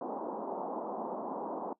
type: band-pass noise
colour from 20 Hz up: white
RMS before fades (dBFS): -38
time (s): 0.01-1.73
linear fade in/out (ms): 2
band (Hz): 200 to 980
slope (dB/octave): 48
effects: noise-tail reverb RT60 0.1 s tail -19 dB re dry